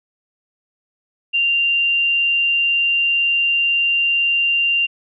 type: tone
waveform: sine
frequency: 2781 Hz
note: F7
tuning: 8 cents flat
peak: -14 dBFS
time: 1.33-4.87 s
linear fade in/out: 20 ms
effects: none